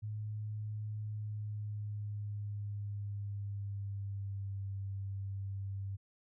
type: tone with pitch glide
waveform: sine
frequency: 106.4 to 98.13 Hz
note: G#2 to G2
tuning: +42 to +2 cents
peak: -37 dBFS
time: 0.02-5.97 s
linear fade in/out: 20 ms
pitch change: -140 cents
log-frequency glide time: 1.01-4.68 s
effects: none